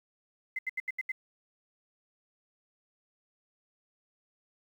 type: tone bursts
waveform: sine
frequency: 2054 Hz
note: C7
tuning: 33 cents flat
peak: -30 dBFS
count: 6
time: 0.56-1.119 s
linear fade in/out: 5 ms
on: 29 ms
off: 77 ms
effects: 10-bit